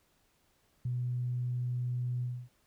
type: tone with ADSR envelope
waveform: sine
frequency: 123.47 Hz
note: B2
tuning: in tune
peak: -28 dBFS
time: 0.85-2.49 s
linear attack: 6 ms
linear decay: 8 ms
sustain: -2 dB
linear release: 270 ms
effects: tanh soft clip ceiling -24 dBFS + pink hiss -71 dBFS RMS until 2.66 s